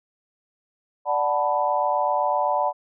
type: chord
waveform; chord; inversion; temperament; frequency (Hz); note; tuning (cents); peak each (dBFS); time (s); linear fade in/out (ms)
sine; B minor seventh; first; equal; 587.3 / 740 / 880 / 987.8; D5 / F#5 / A5 / B5; 0 / 0 / 0 / 0; -25; 1.05-2.73; 50
effects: none